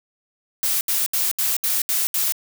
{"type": "noise bursts", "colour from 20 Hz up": "blue", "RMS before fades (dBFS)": -21, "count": 7, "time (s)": [0.63, 2.322], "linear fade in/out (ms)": 0, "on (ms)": 180, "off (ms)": 72, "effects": []}